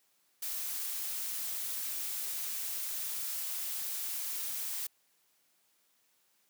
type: noise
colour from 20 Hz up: blue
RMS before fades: -37 dBFS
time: 0.42-4.87 s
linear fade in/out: 5 ms
effects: white hiss -72 dBFS RMS until 6.49 s + high-pass 150 Hz 12 dB/octave